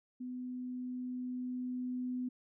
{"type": "tone with level ramp", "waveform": "sine", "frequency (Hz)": 250.9, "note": "B3", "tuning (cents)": 28, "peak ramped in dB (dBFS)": [-39, -34], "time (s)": [0.2, 2.29], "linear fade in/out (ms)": 10, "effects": []}